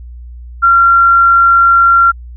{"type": "tone", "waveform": "sine", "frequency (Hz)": 1374, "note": "F6", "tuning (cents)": -29, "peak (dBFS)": -4, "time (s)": [0.62, 2.12], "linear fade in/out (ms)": 20, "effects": ["added 60 Hz sine -27 dBFS peak until 2.36 s"]}